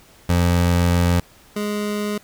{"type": "tone pair in turn", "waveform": "25% pulse", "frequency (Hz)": [87.31, 207.9], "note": ["F2", "G#3"], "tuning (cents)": [0, 2], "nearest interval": "octave + minor third", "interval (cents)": 1502, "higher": "second", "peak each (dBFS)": [-11, -18], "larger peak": "first", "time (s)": [[0.29, 1.2], [1.56, 2.18]], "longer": "first", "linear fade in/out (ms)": 5, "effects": ["pink hiss -50 dBFS RMS until 2.23 s"]}